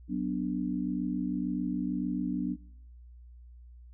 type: chord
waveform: sine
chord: B minor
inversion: second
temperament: equal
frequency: 185 / 246.9 / 293.7 Hz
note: F#3 / B3 / D4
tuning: 0 / 0 / 0 cents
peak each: -33 dBFS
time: 0.08-2.57 s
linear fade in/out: 50 ms
effects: noise-tail reverb RT60 0.7 s tail -23 dB re dry + added 60 Hz sine -48 dBFS peak until 3.93 s